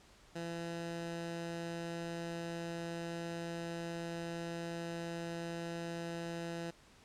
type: tone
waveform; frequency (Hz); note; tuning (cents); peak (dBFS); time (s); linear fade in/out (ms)
15% pulse; 168.7; E3; +40; -33; 0.35-6.71; 10
effects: pink hiss -62 dBFS RMS until 7.04 s + low-pass 8000 Hz 12 dB/octave